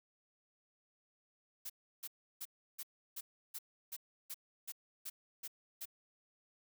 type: noise bursts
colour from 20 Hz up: blue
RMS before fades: -44 dBFS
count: 12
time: 1.65-5.856 s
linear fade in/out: 10 ms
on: 48 ms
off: 330 ms
effects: none